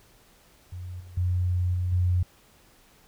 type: tone with level steps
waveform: sine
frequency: 89.8 Hz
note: F2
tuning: 49 cents sharp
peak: -34 / -42 / -22 / -24 / -20 dBFS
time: 0.72-2.23 s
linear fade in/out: 5 ms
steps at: 1 / 1.17 / 1.74 / 1.92 s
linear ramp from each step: 5 ms
effects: pink hiss -58 dBFS RMS until 3.07 s

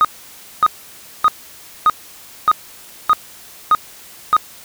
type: tone bursts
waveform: sine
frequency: 1244.5 Hz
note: D#6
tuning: in tune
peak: -5 dBFS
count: 8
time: 0.01-4.366 s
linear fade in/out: 0 ms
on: 37 ms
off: 580 ms
effects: tanh soft clip ceiling -6 dBFS + white hiss -40 dBFS RMS until 4.64 s

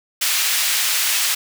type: high-pass noise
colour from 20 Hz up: pink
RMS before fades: -19 dBFS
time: 0.21-1.35 s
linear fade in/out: 10 ms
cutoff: 2200 Hz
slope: 12 dB/octave
effects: none

